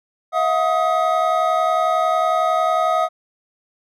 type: tone cluster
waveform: triangle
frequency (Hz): 649 / 720 / 1258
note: E5 / F#5 / D#6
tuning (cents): -27 / -47 / +19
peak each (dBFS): -18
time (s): 0.32-3.09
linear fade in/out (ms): 50
effects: none